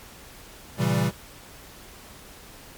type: chord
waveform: square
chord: A# diminished seventh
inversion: none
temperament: equal with one note detuned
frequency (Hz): 116.54 / 136.05 / 164.81 / 196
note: A#2 / C#3 / E3 / G3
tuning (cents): 0 / -32 / 0 / 0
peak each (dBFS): -27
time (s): 0.77-1.12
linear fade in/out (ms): 50
effects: pink hiss -46 dBFS RMS until 2.77 s + MP3 96 kbps